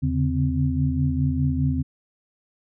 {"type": "tone cluster", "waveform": "sine", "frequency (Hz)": [80.2, 137.6, 142.5, 258.4], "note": ["E2", "C#3", "C#3", "C4"], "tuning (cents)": [-47, -12, 48, -21], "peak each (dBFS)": -25, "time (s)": [0.02, 1.83], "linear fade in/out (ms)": 20, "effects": []}